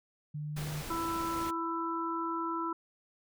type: tone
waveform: sine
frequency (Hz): 149.7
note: D3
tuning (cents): +33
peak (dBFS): -35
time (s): 0.34-0.82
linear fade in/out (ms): 10
type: noise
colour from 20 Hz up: pink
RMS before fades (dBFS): -42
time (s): 0.56-1.51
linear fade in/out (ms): 10
type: harmonic tone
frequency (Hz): 331.7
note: E4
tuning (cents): +11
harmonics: 1 / 3 / 4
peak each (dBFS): -36 / -36 / -36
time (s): 0.9-2.73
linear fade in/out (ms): 5
effects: none